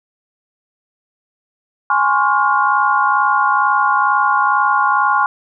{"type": "chord", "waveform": "sine", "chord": "Db major seventh", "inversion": "second", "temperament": "equal with one note detuned", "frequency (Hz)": [830.6, 1046.5, 1108.7, 1417.2], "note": ["Ab5", "C6", "Db6", "F6"], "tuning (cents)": [0, 0, 0, 25], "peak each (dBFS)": -17, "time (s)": [1.9, 5.26], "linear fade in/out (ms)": 2, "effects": []}